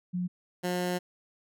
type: tone pair in turn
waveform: sine / 15% pulse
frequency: 179.2 / 179.2 Hz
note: F3 / F3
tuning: +45 / +45 cents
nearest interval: unison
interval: 0 cents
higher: neither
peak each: -28 / -22 dBFS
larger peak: second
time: 0.13-0.28 / 0.63-0.99 s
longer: second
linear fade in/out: 20 ms
effects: none

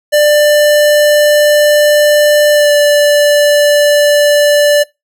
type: tone with pitch glide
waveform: square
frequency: 593 to 585.9 Hz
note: D5 to D5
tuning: +17 to -4 cents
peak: -6 dBFS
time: 0.12-4.84 s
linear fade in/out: 20 ms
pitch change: -21 cents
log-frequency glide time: 2.52-2.71 s
effects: noise-tail reverb RT60 0.2 s tail -22 dB re dry

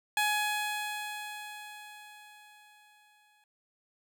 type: tone with exponential decay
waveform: 15% pulse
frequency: 840 Hz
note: G#5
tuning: 19 cents sharp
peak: -19 dBFS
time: 0.17-3.44 s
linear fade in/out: 2 ms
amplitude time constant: 710 ms
effects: none

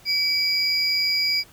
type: tone pair together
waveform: triangle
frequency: 2291 / 4866 Hz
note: D7 / D#8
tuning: -44 / -39 cents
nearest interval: octave + minor second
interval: 1305 cents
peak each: -23 / -19 dBFS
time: 0.05-1.44 s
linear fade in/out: 50 ms
effects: tanh soft clip ceiling -11 dBFS + pink hiss -51 dBFS RMS until 1.52 s

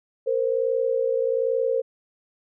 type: tone pair together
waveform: sine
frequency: 462.1 / 523.3 Hz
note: A#4 / C5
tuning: -15 / 0 cents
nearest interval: major second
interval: 215 cents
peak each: -23 dBFS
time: 0.26-1.82 s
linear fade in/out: 20 ms
effects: none

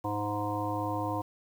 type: harmonic tone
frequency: 103.83 Hz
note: G#2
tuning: in tune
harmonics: 1 / 3 / 5 / 7 / 9 / 10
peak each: -36 / -35 / -38 / -37 / -36 / -38 dBFS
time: 0.04-1.22 s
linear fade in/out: 10 ms
effects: 9-bit

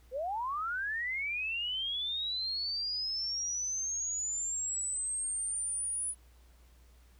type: linear sweep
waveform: sine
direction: up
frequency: 476.7 to 9956 Hz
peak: -32 dBFS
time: 0.11-6.15 s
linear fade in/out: 50 ms
effects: added 60 Hz sine -57 dBFS peak until 7.19 s + pink hiss -67 dBFS RMS until 7.19 s

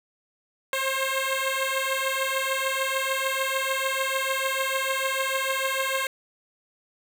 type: beating tone pair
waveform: 10% pulse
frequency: 530 / 536.7 Hz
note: C5 / C5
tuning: +22 / +44 cents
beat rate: 6.7 Hz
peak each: -19 dBFS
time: 0.73-6.07 s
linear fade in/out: 2 ms
effects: none

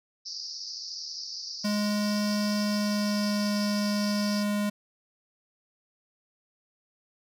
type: band-pass noise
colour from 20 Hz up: pink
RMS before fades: -38 dBFS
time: 0.25-4.44 s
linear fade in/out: 20 ms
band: 4600 to 5600 Hz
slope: 96 dB/octave
type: tone with pitch glide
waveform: square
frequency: 207.8 to 206.4 Hz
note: G#3 to G#3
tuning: +1 to -10 cents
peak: -26 dBFS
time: 1.64-4.7 s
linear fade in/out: 10 ms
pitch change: -11 cents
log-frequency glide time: 2.57-3.55 s
effects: none

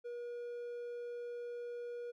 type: tone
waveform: triangle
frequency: 479.8 Hz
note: A#4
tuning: 50 cents sharp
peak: -39 dBFS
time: 0.04-2.12 s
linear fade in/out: 20 ms
effects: none

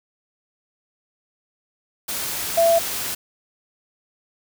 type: tone in noise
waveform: sine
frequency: 670 Hz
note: E5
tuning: 28 cents sharp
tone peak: -13 dBFS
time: 2.57-2.79 s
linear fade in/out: 10 ms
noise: white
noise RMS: -27 dBFS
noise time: 2.08-3.15 s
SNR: +11 dB
effects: none

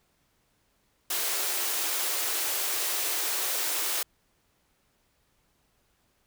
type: high-pass noise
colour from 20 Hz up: white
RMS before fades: -29 dBFS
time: 1.1-4.03 s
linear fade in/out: 5 ms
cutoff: 310 Hz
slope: 96 dB/octave
effects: pink hiss -70 dBFS RMS until 6.26 s

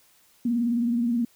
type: tone with vibrato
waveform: sine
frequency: 236.9 Hz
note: A#3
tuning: 28 cents sharp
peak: -21 dBFS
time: 0.45-1.25 s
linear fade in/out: 5 ms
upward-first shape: triangle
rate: 19 Hz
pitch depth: 77 cents each way
effects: white hiss -60 dBFS RMS until 1.35 s

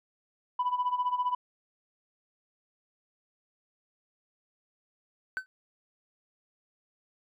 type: tone with tremolo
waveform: sine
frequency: 991 Hz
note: B5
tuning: 6 cents sharp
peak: -22 dBFS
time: 0.59-1.35 s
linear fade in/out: 5 ms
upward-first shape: sine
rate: 15 Hz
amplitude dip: 80%
type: tone with exponential decay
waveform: triangle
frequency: 1524 Hz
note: G6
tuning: 49 cents flat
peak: -23 dBFS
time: 5.37-5.46 s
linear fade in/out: 0 ms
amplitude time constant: 19 ms
effects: tanh soft clip ceiling -22 dBFS

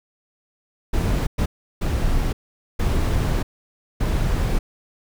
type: noise bursts at uneven times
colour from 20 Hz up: brown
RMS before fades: -20 dBFS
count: 5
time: 0.93-1.27 / 1.38-1.46 / 1.81-2.33 / 2.79-3.43 / 4-4.59 s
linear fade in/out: 10 ms
effects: none

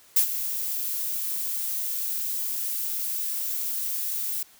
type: noise with ADSR envelope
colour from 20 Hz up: violet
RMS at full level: -17 dBFS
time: 0.16-4.43 s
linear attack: 9 ms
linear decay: 90 ms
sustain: -12 dB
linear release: 4 ms
effects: white hiss -55 dBFS RMS until 4.59 s

